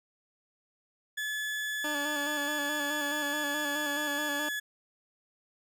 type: tone with pitch glide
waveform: 35% pulse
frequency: 1718 to 1704.2 Hz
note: A6 to G#6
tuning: -42 to +44 cents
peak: -30 dBFS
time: 1.17-4.6 s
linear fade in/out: 10 ms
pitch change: -14 cents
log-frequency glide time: 1.6-4.19 s
type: tone with vibrato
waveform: 15% pulse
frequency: 293.6 Hz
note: D4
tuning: in tune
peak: -27 dBFS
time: 1.84-4.49 s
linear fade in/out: 5 ms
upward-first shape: square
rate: 4.7 Hz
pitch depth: 36 cents each way
effects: none